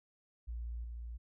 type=tone with level steps; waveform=sine; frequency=58.27 Hz; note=A#1; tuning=in tune; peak=-38 / -41 dBFS; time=0.47-1.18 s; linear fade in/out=20 ms; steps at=0.84 s; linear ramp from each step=2 ms; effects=none